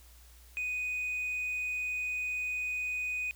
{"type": "tone with tanh clipping", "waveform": "sine", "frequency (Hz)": 2489, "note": "D#7", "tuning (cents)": 0, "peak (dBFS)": -32, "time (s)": [0.57, 3.31], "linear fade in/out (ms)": 0, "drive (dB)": 1, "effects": ["added 60 Hz sine -54 dBFS peak until 3.35 s", "white hiss -60 dBFS RMS until 3.35 s"]}